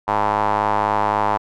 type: tone with band-pass filter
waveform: square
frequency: 51.91 Hz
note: G#1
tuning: in tune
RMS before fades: -19 dBFS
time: 0.07-1.38 s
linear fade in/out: 20 ms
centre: 920 Hz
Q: 3.9
effects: none